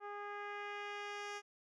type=tone with low-pass filter sweep; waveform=10% pulse; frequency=410 Hz; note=G#4; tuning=22 cents flat; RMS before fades=-45 dBFS; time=0-1.42 s; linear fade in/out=50 ms; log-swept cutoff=1100 to 6100 Hz; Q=1.1; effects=none